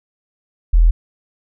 sine tone, 41.2 Hz, E1, in tune, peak -7 dBFS, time 0.73-0.91 s, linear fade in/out 10 ms, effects none

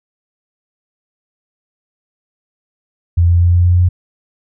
sine tone with pitch steps, 85.8 / 86.5 / 87.2 / 87.91 / 88.62 / 89.34 Hz, F2 / F2 / F2 / F2 / F2 / F2, -30 / -16 / -2 / +12 / +26 / +40 cents, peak -7 dBFS, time 3.17-3.89 s, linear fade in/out 10 ms, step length 120 ms, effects none

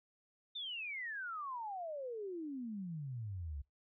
sine exponential sweep, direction down, 3662 to 66.8 Hz, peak -40 dBFS, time 0.55-3.62 s, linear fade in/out 10 ms, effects noise-tail reverb RT60 0.2 s tail -25 dB re dry

